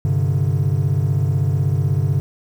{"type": "chord", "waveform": "triangle", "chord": "G suspended fourth", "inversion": "none", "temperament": "equal", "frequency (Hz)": [98, 130.81, 146.83], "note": ["G2", "C3", "D3"], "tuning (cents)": [0, 0, 0], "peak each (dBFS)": -17, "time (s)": [0.05, 2.2], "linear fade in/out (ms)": 0, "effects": ["tanh soft clip ceiling -8 dBFS", "8-bit"]}